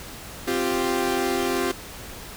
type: chord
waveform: sawtooth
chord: C suspended fourth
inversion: none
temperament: equal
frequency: 261.6 / 349.2 / 392 Hz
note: C4 / F4 / G4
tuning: 0 / 0 / 0 cents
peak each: -24 / -22 / -22 dBFS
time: 0.47-1.72 s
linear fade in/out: 10 ms
effects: pink hiss -39 dBFS RMS until 2.36 s